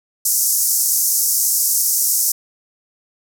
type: band-pass noise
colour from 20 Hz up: white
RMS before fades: -17 dBFS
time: 0.25-2.32 s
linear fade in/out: 5 ms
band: 5400 to 15000 Hz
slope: 48 dB/octave
effects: none